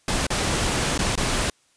pink noise with dropouts, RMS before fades -23 dBFS, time 0.08-1.5 s, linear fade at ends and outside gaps 2 ms, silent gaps 0.268-0.303 / 0.978-0.99 / 1.155-1.176 s, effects white hiss -62 dBFS RMS until 1.76 s + resampled to 22050 Hz

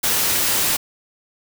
white noise, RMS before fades -19 dBFS, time 0.03-0.77 s, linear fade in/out 10 ms, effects none

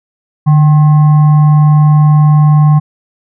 sine tone with frequency modulation, 150 Hz, D3, 37 cents sharp, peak -3 dBFS, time 0.46-2.8 s, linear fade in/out 20 ms, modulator 921 Hz, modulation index 0.25, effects none

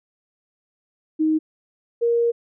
sine tone pair in turn, 313.2 / 469.3 Hz, D#4 / A#4, +11 / +12 cents, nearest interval perfect fifth, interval 701 cents, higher second, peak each -16 dBFS, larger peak neither, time 1.19-1.39 / 2.01-2.32 s, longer second, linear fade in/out 20 ms, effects none

